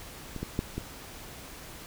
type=clicks; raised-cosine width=3 ms; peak=-23 / -19 / -14 / -19 dBFS; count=4; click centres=0.363 / 0.43 / 0.591 / 0.78 s; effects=pink hiss -45 dBFS RMS until 1.86 s